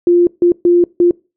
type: tone bursts at uneven times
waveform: sine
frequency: 349.2 Hz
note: F4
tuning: in tune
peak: -6 dBFS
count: 4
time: 0.07-0.27 / 0.42-0.52 / 0.65-0.84 / 1-1.11 s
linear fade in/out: 2 ms
effects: noise-tail reverb RT60 0.3 s tail -24 dB re dry